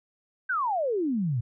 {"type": "exponential sweep", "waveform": "sine", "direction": "down", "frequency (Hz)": [1592, 110], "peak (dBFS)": -24, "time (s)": [0.49, 1.41], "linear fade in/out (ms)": 10, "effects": []}